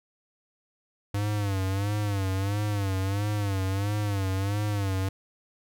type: tone with vibrato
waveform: square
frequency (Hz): 99.8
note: G2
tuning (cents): +32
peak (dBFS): -26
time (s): 1.14-5.09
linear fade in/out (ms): 5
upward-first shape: sine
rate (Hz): 1.5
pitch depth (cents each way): 91
effects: none